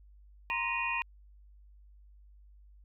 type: tone cluster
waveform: sine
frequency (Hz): 941 / 1042 / 1881 / 2469 / 2754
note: A#5 / C6 / A#6 / D#7 / F7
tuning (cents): +16 / -7 / +15 / -14 / -25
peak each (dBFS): -37 / -38 / -39 / -33 / -39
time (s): 0.5-1.02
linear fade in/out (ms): 0
effects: added 50 Hz sine -54 dBFS peak until 2.84 s